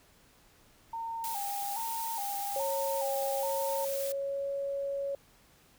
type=tone with vibrato; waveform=sine; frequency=857 Hz; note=A5; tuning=46 cents flat; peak=-34 dBFS; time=0.93-3.85 s; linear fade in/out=5 ms; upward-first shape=square; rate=1.2 Hz; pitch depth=110 cents each way
type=noise; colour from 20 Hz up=blue; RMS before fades=-39 dBFS; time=1.24-4.12 s; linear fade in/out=0 ms
type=tone with pitch glide; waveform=sine; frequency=548 to 556.6 Hz; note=C#5 to C#5; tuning=-20 to +7 cents; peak=-31 dBFS; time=2.56-5.15 s; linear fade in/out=2 ms; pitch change=+27 cents; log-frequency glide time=3.61-4.51 s
effects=pink hiss -62 dBFS RMS until 5.78 s